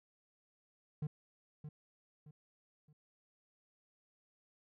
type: tone with echo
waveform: triangle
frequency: 150.5 Hz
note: D3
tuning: 43 cents sharp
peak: -33 dBFS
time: 1.02-1.07 s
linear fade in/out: 5 ms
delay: 620 ms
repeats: 3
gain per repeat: -9 dB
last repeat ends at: 2.93 s
effects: none